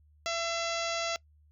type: harmonic tone with a mistuned harmonic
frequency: 671 Hz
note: E5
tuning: 31 cents sharp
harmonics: 1 / 2 / 3 / 4 / 5 / 6 / 7 / 8 / 9 / 10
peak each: -34 / -37 / -39 / -40 / -41 / -42 / -42 / -43 / -44 / -44 dBFS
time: 0.26-1.16 s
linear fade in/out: 0 ms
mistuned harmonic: 3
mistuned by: +21 cents
effects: noise-tail reverb RT60 0.1 s tail -22 dB re dry + added 75 Hz sine -59 dBFS peak until 1.51 s